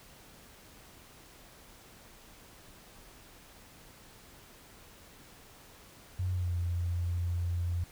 sine tone with pitch glide, 91.6 to 87.06 Hz, F#2 to F2, -17 to -5 cents, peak -29 dBFS, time 6.19-7.84 s, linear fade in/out 5 ms, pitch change -88 cents, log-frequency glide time 6.32-6.53 s, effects pink hiss -55 dBFS RMS until 7.91 s

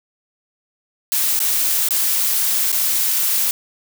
blue noise with dropouts, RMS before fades -18 dBFS, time 1.12-3.51 s, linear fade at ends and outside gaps 0 ms, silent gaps 1.391-1.402 / 1.886-1.907 / 2.718-2.727 s, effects none

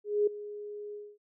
sine tone with ADSR envelope, 415.3 Hz, G#4, in tune, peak -21 dBFS, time 0.04-1.18 s, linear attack 230 ms, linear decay 6 ms, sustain -17 dB, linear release 240 ms, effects none

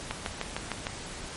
click train, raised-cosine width 0.3 ms, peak -14 dBFS, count 6, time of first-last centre 0.11-0.869 s, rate 6.59 Hz, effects pink hiss -40 dBFS RMS until 1.36 s + MP3 48 kbps

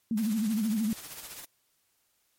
sine tone with vibrato, 217.4 Hz, A3, 21 cents flat, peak -25 dBFS, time 0.11-0.93 s, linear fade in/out 2 ms, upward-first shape sine, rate 13 Hz, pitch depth 110 cents each way
white noise with tremolo, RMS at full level -41 dBFS, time 0.17-1.45 s, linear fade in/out 5 ms, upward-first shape sine, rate 15 Hz, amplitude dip 50%
effects white hiss -72 dBFS RMS until 2.38 s + MP3 64 kbps

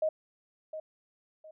sine tone with echo, 626 Hz, D#5, 10 cents sharp, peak -25 dBFS, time 0.02-0.09 s, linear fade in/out 5 ms, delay 710 ms, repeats 2, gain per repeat -11 dB, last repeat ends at 1.51 s, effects none

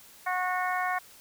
harmonic tone, 365.6 Hz, F#4, 21 cents flat, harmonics 2 / 3 / 4 / 5 / 6, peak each -30 / -32 / -35 / -34 / -38 dBFS, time 0.26-0.99 s, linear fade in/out 10 ms, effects white hiss -53 dBFS RMS until 1.2 s

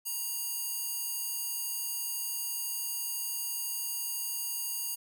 square tone with high-pass filter, 946 Hz, A#5, 25 cents sharp, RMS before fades -35 dBFS, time 0.05-4.96 s, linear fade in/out 20 ms, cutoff 8900 Hz, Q 0.56, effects none

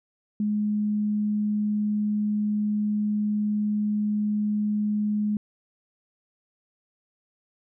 sine tone, 209.7 Hz, G#3, 17 cents sharp, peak -22 dBFS, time 0.4-5.37 s, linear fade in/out 2 ms, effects none

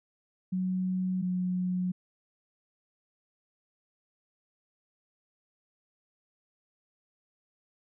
sine tone pair in turn, 185 / 181.93 Hz, F#3 / F#3, 0 / -29 cents, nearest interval unison, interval 29 cents, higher first, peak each -27 / -27 dBFS, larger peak neither, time 0.52-1.22 / 1.22-1.92 s, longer neither, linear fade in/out 10 ms, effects none

